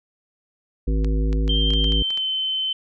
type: harmonic tone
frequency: 53 Hz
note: G#1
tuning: 36 cents sharp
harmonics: 1 / 3 / 5 / 7 / 9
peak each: -18 / -29 / -29 / -34 / -35 dBFS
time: 0.87-2.03 s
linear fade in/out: 10 ms
type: clicks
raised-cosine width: 0.2 ms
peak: -19 dBFS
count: 9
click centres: 1.046 / 1.329 / 1.479 / 1.705 / 1.736 / 1.843 / 1.922 / 2.105 / 2.175 s
type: tone with pitch glide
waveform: sine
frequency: 3154 to 3070 Hz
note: G7 to G7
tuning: +10 to -37 cents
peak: -21 dBFS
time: 1.49-2.73 s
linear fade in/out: 5 ms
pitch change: -47 cents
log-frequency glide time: 1.81-2.23 s
effects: none